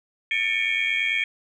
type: tone cluster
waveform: sine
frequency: 1781 / 2208 / 2297 / 2418 / 3249 Hz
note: A6 / C#7 / D7 / D7 / G#7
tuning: +21 / -7 / -39 / +50 / -39 cents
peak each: -30 / -25 / -25 / -28 / -30 dBFS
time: 0.31-1.24 s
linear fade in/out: 2 ms
effects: tanh soft clip ceiling -13 dBFS